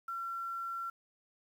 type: tone with quantisation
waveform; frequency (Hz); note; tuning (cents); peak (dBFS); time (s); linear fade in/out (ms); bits
sine; 1360; F6; -46; -36; 0.08-0.9; 5; 10
effects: none